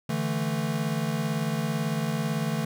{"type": "chord", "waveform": "square", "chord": "D suspended second", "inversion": "none", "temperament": "equal", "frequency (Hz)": [146.83, 164.81, 220], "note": ["D3", "E3", "A3"], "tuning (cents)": [0, 0, 0], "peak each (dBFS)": -31, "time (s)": [0.09, 2.65], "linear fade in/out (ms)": 5, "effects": []}